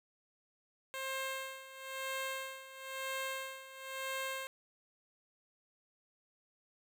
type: tone with tremolo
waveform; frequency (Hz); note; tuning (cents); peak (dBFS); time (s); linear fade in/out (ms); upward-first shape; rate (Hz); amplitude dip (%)
10% pulse; 531; C5; +25; -28; 0.94-4.47; 0; sine; 1; 80
effects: none